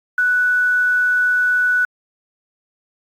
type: tone with quantisation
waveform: sine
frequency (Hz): 1482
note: F#6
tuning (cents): +2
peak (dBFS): -13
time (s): 0.18-1.85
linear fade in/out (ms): 2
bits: 7
effects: AAC 48 kbps